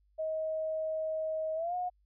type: tone with pitch glide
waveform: sine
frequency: 632 to 721.8 Hz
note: D#5 to F#5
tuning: +27 to -43 cents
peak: -31 dBFS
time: 0.18-1.9 s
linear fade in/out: 20 ms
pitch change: +230 cents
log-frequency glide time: 1.55-1.75 s
effects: added 50 Hz sine -66 dBFS peak until 2.05 s